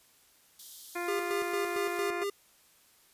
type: high-pass noise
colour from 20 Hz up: white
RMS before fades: -48 dBFS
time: 0.59-2.1 s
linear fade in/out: 5 ms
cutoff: 3100 Hz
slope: 96 dB/octave
type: harmonic tone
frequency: 349.2 Hz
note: F4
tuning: in tune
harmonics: 1 / 2 / 3 / 4 / 5 / 6 / 7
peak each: -36 / -39 / -41 / -42 / -43 / -44 / -44 dBFS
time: 0.95-2.24 s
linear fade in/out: 10 ms
type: tone with tremolo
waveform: square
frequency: 401.9 Hz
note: G4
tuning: 43 cents sharp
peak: -31 dBFS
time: 1.08-2.3 s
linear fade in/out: 5 ms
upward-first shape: square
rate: 4.4 Hz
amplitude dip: 60%
effects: white hiss -63 dBFS RMS until 3.13 s + resampled to 32000 Hz